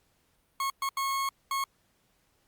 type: tone bursts at uneven times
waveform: 40% pulse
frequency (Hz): 1092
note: C#6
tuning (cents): -26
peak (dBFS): -27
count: 4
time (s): 0.6-0.7 / 0.82-0.89 / 0.97-1.29 / 1.51-1.64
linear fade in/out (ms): 2
effects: pink hiss -70 dBFS RMS until 2.47 s + Opus 48 kbps